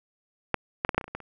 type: clicks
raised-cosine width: 0.5 ms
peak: -7 / -9 / -10 / -16 / -6 / -22 / -23 / -30 / -17 / -30 dBFS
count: 10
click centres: 0.543 / 0.849 / 0.892 / 0.946 / 0.98 / 1.012 / 1.042 / 1.08 / 1.15 / 1.203 s
effects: none